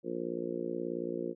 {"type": "harmonic tone", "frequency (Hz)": 58.5, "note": "A#1", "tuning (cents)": 7, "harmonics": [3, 4, 5, 6, 7, 8, 9], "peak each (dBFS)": [-44, -42, -42, -37, -45, -40, -43], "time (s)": [0.03, 1.35], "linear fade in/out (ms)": 50, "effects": []}